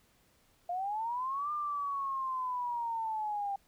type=linear two-way sweep; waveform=sine; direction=up then down; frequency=690 to 1204 to 788 Hz; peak=-32 dBFS; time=0.69-3.56 s; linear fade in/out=5 ms; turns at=1.52 s; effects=pink hiss -68 dBFS RMS until 3.67 s